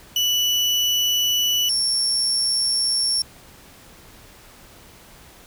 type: tone pair in turn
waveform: 35% pulse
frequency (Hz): 2960 / 5463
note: F#7 / F8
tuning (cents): 0 / -39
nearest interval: major seventh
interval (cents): 1061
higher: second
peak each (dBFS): -16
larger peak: neither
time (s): 0.16-1.69 / 1.69-3.22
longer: neither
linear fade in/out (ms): 2
effects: pink hiss -47 dBFS RMS until 5.46 s